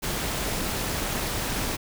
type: noise with amplitude modulation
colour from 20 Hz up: pink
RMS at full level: -26 dBFS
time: 0.02-1.77 s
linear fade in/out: 20 ms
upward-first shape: sine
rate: 224 Hz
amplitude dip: 55%
effects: none